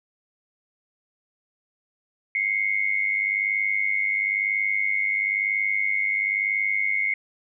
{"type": "tone pair together", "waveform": "sine", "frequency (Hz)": [2095, 2196], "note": ["C7", "C#7"], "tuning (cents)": [2, -17], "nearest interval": "minor second", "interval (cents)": 81, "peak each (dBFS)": -24, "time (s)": [2.35, 7.14], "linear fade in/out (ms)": 2, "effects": []}